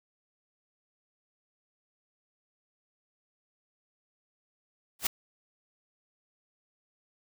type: noise with exponential growth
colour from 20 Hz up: white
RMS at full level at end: -21 dBFS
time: 4.99-5.07 s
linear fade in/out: 5 ms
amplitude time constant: 17 ms
effects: none